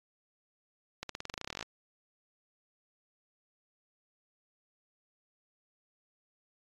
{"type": "accelerating click train", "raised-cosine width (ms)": 0.2, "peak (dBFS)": -20, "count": 18, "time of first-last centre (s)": [1.03, 1.627], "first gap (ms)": 63, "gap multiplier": 0.92, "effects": ["AAC 32 kbps"]}